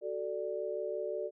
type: chord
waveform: sine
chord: D major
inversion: first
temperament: equal with one note detuned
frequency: 374.3 / 440 / 587.3 Hz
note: F#4 / A4 / D5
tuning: +20 / 0 / 0 cents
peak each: -39 / -38 / -37 dBFS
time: 0.01-1.31 s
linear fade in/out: 50 ms
effects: none